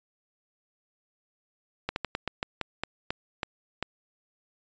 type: slowing click train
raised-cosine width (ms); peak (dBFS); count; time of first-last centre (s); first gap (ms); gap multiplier
0.3; -13; 11; 1.89-3.826; 71; 1.21
effects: resampled to 16000 Hz